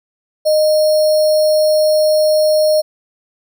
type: tone with sample-and-hold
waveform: sine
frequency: 616 Hz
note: D#5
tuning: 17 cents flat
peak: -9 dBFS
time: 0.45-2.82 s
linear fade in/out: 20 ms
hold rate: 4900 Hz
effects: none

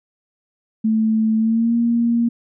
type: tone with pitch glide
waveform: sine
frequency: 220 to 234.4 Hz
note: A3 to A#3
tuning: 0 to +10 cents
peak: -14 dBFS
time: 0.84-2.29 s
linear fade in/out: 10 ms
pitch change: +110 cents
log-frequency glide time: 1.37-1.75 s
effects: none

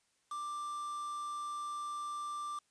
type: tone with quantisation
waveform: triangle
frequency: 1180 Hz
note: D6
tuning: 8 cents sharp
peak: -36 dBFS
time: 0.31-2.59 s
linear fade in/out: 5 ms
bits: 8
effects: white hiss -75 dBFS RMS until 2.7 s + resampled to 22050 Hz

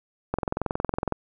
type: click train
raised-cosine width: 1 ms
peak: -11 dBFS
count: 18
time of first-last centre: 0.34-1.123 s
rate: 21.7 Hz
effects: none

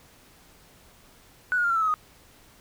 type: tone with pitch steps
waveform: triangle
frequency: 1480 / 1437.9 / 1396.9 / 1357.2 / 1318.5 / 1281 / 1244.5 Hz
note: F#6 / F#6 / F6 / F6 / E6 / E6 / D#6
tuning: 0 / -50 / 0 / -50 / 0 / -50 / 0 cents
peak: -17 dBFS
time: 1.52-1.94 s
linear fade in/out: 0 ms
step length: 60 ms
effects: tanh soft clip ceiling -19 dBFS + pink hiss -55 dBFS RMS until 2.6 s

